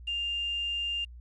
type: tone with quantisation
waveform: sine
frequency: 2800 Hz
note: F7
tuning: 4 cents sharp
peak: -29 dBFS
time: 0.07-1.05 s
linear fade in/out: 10 ms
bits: 9
effects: added 60 Hz sine -44 dBFS peak until 1.2 s + resampled to 24000 Hz